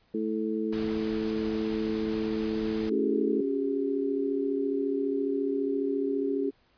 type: harmonic tone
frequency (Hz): 109.3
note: A2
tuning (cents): -11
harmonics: 2 / 3 / 4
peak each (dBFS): -31 / -31 / -32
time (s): 0.14-3.41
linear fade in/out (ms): 5
type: noise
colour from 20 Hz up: pink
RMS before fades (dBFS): -41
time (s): 0.72-2.9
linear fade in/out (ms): 10
type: chord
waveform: sine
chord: C# suspended fourth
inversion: none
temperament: equal with one note detuned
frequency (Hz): 277.2 / 370 / 404.6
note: C#4 / F#4 / G#4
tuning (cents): 0 / 0 / -45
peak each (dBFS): -29 / -34 / -29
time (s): 2.9-6.51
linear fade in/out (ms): 20
effects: pink hiss -66 dBFS RMS until 6.77 s + resampled to 11025 Hz